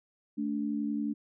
sine tone pair together, 218.3 / 289.7 Hz, A3 / D4, -13 / -24 cents, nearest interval perfect fourth, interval 489 cents, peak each -32 / -32 dBFS, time 0.37-1.14 s, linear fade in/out 20 ms, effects none

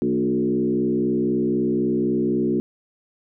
sine tone with frequency modulation, 293.7 Hz, D4, in tune, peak -18 dBFS, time 0.02-2.6 s, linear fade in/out 0 ms, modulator 63.9 Hz, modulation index 1.6, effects none

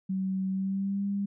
sine tone with pitch glide, 190 to 199.91 Hz, F#3 to G3, +46 to +34 cents, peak -27 dBFS, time 0.09-1.26 s, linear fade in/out 10 ms, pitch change +88 cents, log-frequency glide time 0.5-1.05 s, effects none

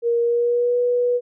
sine tone with pitch glide, 470 to 488.3 Hz, A#4 to B4, +14 to -20 cents, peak -16 dBFS, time 0.02-1.21 s, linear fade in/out 50 ms, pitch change +66 cents, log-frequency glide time 0.21-0.78 s, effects none

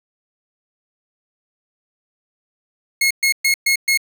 sawtooth tone bursts, 2166 Hz, C#7, 41 cents flat, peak -10 dBFS, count 5, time 3.01-3.975 s, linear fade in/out 5 ms, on 97 ms, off 120 ms, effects none

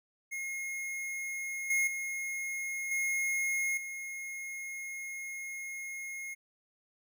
square tone with level steps, 2152 Hz, C7, 48 cents sharp, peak -36 / -27 / -35 / -30 / -39 dBFS, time 0.31-6.35 s, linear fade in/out 20 ms, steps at 1.7 / 1.87 / 2.91 / 3.77 s, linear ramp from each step 5 ms, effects none

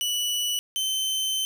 sawtooth tone pair in turn, 2955 / 3081 Hz, F#7 / G7, -3 / -31 cents, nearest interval minor second, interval 72 cents, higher second, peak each -21 dBFS, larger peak neither, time 0.01-0.59 / 0.76-1.45 s, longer second, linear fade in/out 0 ms, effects none

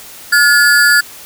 square ring-modulated tone, 1568 Hz, G6, in tune, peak -4 dBFS, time 0.32-1.01 s, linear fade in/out 10 ms, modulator 140 Hz, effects white hiss -34 dBFS RMS until 1.25 s

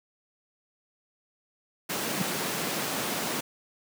pink high-pass noise, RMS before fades -31 dBFS, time 1.89-3.41 s, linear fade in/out 10 ms, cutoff 160 Hz, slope 24 dB/octave
sine tone with exponential growth, 193.3 Hz, G3, 24 cents flat, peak -21 dBFS, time 2.14-2.22 s, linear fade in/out 5 ms, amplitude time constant 17 ms
effects none

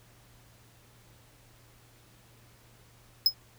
square tone with exponential decay, 5120 Hz, D#8, 49 cents sharp, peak -15 dBFS, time 3.26-3.34 s, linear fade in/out 2 ms, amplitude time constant 16 ms, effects added 117 Hz sine -60 dBFS peak until 3.58 s + pink hiss -60 dBFS RMS until 3.58 s

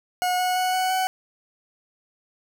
40% pulse tone with pitch steps, 726 / 731.9 / 737.8 / 743.8 / 749.9 Hz, F#5 / F#5 / F#5 / F#5 / F#5, -33 / -19 / -5 / +9 / +23 cents, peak -20 dBFS, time 0.22-1.07 s, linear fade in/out 0 ms, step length 170 ms, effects none

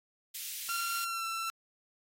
white high-pass noise, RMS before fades -40 dBFS, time 0.34-1.05 s, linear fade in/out 10 ms, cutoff 2200 Hz, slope 24 dB/octave
sawtooth tone with pitch glide, 1376 to 1340.7 Hz, F6 to E6, -26 to +29 cents, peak -30 dBFS, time 0.69-1.5 s, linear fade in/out 0 ms, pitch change -45 cents, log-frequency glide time 1-1.25 s
effects AAC 48 kbps

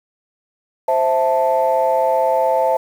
sine chord, A minor, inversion first, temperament equal, 523.3 / 659.3 / 880 Hz, C5 / E5 / A5, 0 / 0 / 0 cents, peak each -17 dBFS, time 0.88-2.77 s, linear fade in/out 5 ms, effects tanh soft clip ceiling -6 dBFS + 7-bit

